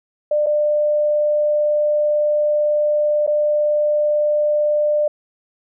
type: tone with dropouts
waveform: sine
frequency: 597 Hz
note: D5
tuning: 28 cents sharp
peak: -14 dBFS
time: 0.31-5.08 s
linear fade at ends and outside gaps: 5 ms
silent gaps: 0.462-0.466 / 3.266-3.275 s
effects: none